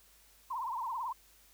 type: tone with vibrato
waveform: sine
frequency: 979 Hz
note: B5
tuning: 15 cents flat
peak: -34 dBFS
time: 0.5-1.13 s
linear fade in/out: 10 ms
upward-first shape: triangle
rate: 18 Hz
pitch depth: 190 cents each way
effects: added 50 Hz sine -68 dBFS peak until 1.53 s + white hiss -63 dBFS RMS until 1.53 s